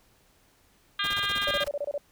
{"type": "harmonic tone", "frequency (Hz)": 402.7, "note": "G4", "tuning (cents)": 47, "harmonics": [3, 4, 5, 6, 7, 8, 9, 10], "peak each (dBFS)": [-33, -31, -38, -39, -38, -31, -34, -39], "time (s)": [0.99, 1.64], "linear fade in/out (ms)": 5}
{"type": "noise with tremolo", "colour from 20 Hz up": "pink", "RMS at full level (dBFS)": -38, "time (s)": [1.04, 1.68], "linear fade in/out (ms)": 2, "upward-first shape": "square", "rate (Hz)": 16, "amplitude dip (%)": 80}
{"type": "tone bursts", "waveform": "sine", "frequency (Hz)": 577, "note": "D5", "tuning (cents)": -31, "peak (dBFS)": -27, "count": 8, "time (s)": [1.47, 1.979], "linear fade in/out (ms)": 2, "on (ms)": 40, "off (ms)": 27}
{"effects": ["pink hiss -63 dBFS RMS until 2.11 s"]}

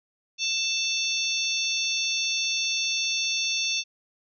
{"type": "harmonic tone with a mistuned harmonic", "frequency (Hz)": 885, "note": "A5", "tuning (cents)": 10, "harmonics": [3, 4, 5, 6, 7], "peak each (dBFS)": [-29, -30, -31, -32, -32], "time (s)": [0.38, 3.84], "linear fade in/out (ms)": 50, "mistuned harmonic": 6, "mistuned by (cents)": 80, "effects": []}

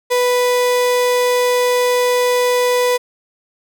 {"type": "tone", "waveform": "35% pulse", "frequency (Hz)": 493.9, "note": "B4", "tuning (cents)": 0, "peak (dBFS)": -11, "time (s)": [0.1, 2.98], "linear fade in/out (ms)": 20, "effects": []}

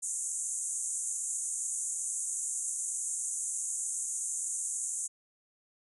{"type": "band-pass noise", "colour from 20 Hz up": "pink", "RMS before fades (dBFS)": -35, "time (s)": [0.02, 5.08], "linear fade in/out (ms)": 20, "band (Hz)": [6500, 10000], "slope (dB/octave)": 96, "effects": []}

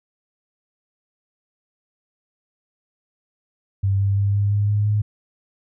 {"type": "tone with pitch steps", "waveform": "sine", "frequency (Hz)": [98, 99.14, 100.29, 101.46, 102.63, 103.83, 105.03], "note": ["G2", "G2", "G2", "G#2", "G#2", "G#2", "G#2"], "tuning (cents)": [0, 20, 40, -40, -20, 0, 20], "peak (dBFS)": -16, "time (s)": [3.83, 5.02], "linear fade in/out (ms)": 10, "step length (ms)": 170, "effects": []}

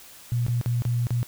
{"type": "tone with dropouts", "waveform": "sine", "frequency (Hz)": 120, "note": "B2", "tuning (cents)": -49, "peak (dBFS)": -21, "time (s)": [0.32, 1.23], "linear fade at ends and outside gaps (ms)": 0, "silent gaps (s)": [[0.465, 0.482], [0.613, 0.66], [0.821, 0.852], [1.069, 1.106]], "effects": ["white hiss -47 dBFS RMS until 1.27 s"]}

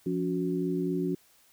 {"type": "tone cluster", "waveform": "sine", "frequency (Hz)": [173.8, 282, 366], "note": ["F3", "C#4", "F#4"], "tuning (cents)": [-8, 30, -19], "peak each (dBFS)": -31, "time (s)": [0.06, 1.15], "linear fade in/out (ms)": 5, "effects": ["white hiss -62 dBFS RMS until 1.52 s"]}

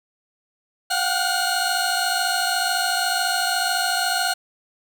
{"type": "tone cluster", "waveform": "30% pulse", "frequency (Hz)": [711, 765, 1444, 4246], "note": ["F5", "G5", "F#6", "C8"], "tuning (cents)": [31, -42, -43, 25], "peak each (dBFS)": -23, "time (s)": [0.9, 4.34], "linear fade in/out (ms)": 10, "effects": []}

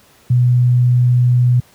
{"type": "tone", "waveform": "sine", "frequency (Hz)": 123.47, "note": "B2", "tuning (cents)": 0, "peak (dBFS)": -8, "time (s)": [0.3, 1.6], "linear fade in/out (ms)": 5, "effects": ["pink hiss -49 dBFS RMS until 1.74 s", "high-pass 80 Hz 12 dB/octave"]}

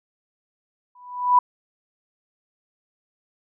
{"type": "tone with exponential growth", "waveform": "sine", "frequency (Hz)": 987.8, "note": "B5", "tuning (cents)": 0, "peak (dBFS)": -9, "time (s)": [0.95, 1.39], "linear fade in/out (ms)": 5, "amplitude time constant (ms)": 94, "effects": []}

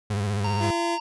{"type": "tone with vibrato", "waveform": "35% pulse", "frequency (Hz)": 101.7, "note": "G#2", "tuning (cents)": -36, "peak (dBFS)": -22, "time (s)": [0.1, 0.71], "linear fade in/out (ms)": 5, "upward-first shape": "sine", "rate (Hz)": 15, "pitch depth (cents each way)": 74}
{"type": "harmonic tone", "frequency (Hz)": 923, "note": "A#5", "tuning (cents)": -17, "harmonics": [1, 3, 5, 6], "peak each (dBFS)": [-28, -38, -42, -44], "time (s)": [0.44, 1], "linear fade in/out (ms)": 5}
{"type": "tone", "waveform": "25% pulse", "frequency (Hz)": 340, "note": "F4", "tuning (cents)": -46, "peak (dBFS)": -21, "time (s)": [0.59, 0.99], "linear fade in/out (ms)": 50}
{"effects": ["resampled to 24000 Hz"]}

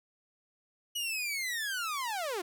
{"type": "linear sweep", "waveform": "sawtooth", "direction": "down", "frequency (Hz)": [2936, 328.7], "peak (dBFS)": -29, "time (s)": [0.95, 2.42], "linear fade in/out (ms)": 10, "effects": []}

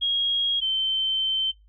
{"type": "tone pair in turn", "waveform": "sine", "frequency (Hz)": [3279, 3095], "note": ["G#7", "G7"], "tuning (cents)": [-23, -23], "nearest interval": "minor second", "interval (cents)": 100, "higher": "first", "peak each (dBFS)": -21, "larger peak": "neither", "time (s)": [[0.01, 0.61], [0.61, 1.52]], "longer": "second", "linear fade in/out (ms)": 20, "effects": ["noise-tail reverb RT60 0.2 s tail -22 dB re dry", "added 51 Hz sine -52 dBFS peak until 1.68 s"]}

